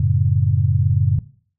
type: chord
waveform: sine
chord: F# minor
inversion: none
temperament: just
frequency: 92.5 / 111 / 138.75 Hz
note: F#2 / A2 / C#3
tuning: 0 / +16 / +2 cents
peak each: -18 dBFS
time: 0-1.19 s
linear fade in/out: 5 ms
effects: noise-tail reverb RT60 0.5 s tail -17 dB re dry